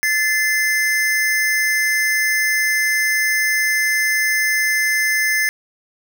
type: tone pair together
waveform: square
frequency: 1741 / 2072 Hz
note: A6 / C7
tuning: -19 / -17 cents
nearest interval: minor third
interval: 302 cents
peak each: -19 dBFS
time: 0.03-5.49 s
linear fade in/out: 0 ms
effects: none